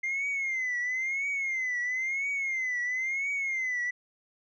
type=tone with vibrato; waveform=sine; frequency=2093 Hz; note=C7; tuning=in tune; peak=-26 dBFS; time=0.03-3.91 s; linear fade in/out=10 ms; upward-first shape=triangle; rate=0.99 Hz; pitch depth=140 cents each way; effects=tanh soft clip ceiling -26 dBFS